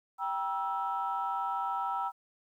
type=chord; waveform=sine; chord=E diminished; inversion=first; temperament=equal with one note detuned; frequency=784 / 956.9 / 1318.5 Hz; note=G5 / Bb5 / E6; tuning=0 / +45 / 0 cents; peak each=-34 dBFS; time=0.18-2.12 s; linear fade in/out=50 ms; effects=tanh soft clip ceiling -22 dBFS + 11-bit